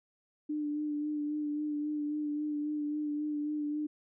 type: tone with vibrato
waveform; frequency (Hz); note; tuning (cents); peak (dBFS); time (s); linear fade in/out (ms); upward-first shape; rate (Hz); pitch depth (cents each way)
sine; 298; D4; +25; -31; 0.49-3.87; 10; sine; 3.7; 23
effects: none